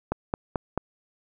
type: click train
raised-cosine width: 1 ms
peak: -11 dBFS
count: 4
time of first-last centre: 0.12-0.776 s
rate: 4.57 Hz
effects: none